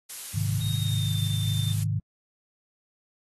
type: noise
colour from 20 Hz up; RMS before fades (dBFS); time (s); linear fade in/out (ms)
blue; -36; 0.09-1.84; 10
type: chord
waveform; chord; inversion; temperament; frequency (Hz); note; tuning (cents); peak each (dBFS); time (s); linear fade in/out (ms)
sine; Ab major; none; equal; 103.83 / 130.81 / 155.56; Ab2 / C3 / Eb3; 0 / 0 / 0; -26 / -31 / -30; 0.34-2; 10
type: tone with pitch glide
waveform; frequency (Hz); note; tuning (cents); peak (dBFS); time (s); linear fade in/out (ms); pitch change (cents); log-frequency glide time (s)
sine; 3729 to 3587; A#7 to A7; 0 to +33; -35; 0.61-1.73; 2; -67; 0.79-1.15
effects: AAC 32 kbps